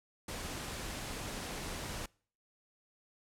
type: noise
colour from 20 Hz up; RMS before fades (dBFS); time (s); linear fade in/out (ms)
pink; -41; 0.28-2.06; 5
effects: noise-tail reverb RT60 0.5 s tail -26 dB re dry + low-pass 11000 Hz 12 dB/octave